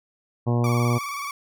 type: harmonic tone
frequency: 119.9 Hz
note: A#2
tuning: 49 cents sharp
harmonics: 1 / 2 / 3 / 4 / 5 / 6 / 7 / 8 / 9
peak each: -20 / -26 / -30 / -32 / -34 / -36 / -37 / -38 / -39 dBFS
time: 0.46-0.99 s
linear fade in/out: 20 ms
type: tone with vibrato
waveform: 30% pulse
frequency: 1141 Hz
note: C#6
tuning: 50 cents sharp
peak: -26 dBFS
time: 0.64-1.31 s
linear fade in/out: 2 ms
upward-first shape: square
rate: 19 Hz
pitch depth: 43 cents each way
effects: none